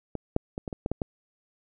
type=clicks; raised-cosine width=2 ms; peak=-18 / -9 / -19 / -20 / -21 / -14 / -14 / -14 dBFS; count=8; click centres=0.153 / 0.364 / 0.579 / 0.678 / 0.728 / 0.861 / 0.916 / 1.018 s; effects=none